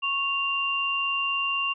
sine tone pair together, 1104 / 2782 Hz, C#6 / F7, -7 / -7 cents, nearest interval octave + major third, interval 1600 cents, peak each -29 / -25 dBFS, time 0.02-1.74 s, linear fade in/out 20 ms, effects none

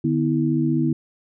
sine tone cluster, 149.2 / 248.7 / 324.1 Hz, D3 / B3 / E4, +28 / +12 / -29 cents, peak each -22 dBFS, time 0.04-0.93 s, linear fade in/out 5 ms, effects none

